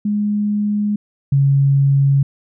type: tone pair in turn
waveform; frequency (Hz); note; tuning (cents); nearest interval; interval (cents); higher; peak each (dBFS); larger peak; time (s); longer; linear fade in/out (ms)
sine; 207.7 / 138.62; G#3 / C#3; 0 / 0; perfect fifth; 700; first; -15 / -10; second; 0.05-0.96 / 1.32-2.23; neither; 5
effects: none